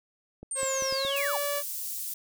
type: clicks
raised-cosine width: 2 ms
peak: -29 dBFS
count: 5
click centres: 0.43 / 0.631 / 0.823 / 0.925 / 1.05 s
type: linear sweep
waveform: sine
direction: down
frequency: 8980 to 713 Hz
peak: -30 dBFS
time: 0.51-1.37 s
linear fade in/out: 2 ms
type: tone with pitch glide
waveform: sawtooth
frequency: 534 to 575.6 Hz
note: C5 to D5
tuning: +35 to -35 cents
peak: -25 dBFS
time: 0.55-1.63 s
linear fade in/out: 50 ms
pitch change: +130 cents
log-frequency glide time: 0.93-1.32 s
type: high-pass noise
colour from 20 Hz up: white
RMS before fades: -35 dBFS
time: 1.16-2.14 s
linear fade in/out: 5 ms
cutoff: 7100 Hz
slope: 12 dB/octave
effects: none